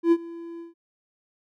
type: tone with ADSR envelope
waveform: triangle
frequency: 336.7 Hz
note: E4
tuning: 37 cents sharp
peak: -11 dBFS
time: 0.03-0.74 s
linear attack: 88 ms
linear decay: 51 ms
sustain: -22 dB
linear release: 140 ms
effects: none